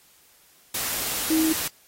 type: tone in noise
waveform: sine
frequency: 318.3 Hz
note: D#4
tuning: 39 cents sharp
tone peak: -19 dBFS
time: 1.3-1.53 s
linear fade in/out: 5 ms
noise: white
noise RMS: -28 dBFS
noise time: 0.74-1.68 s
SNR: +6 dB
effects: white hiss -57 dBFS RMS until 1.87 s + AAC 48 kbps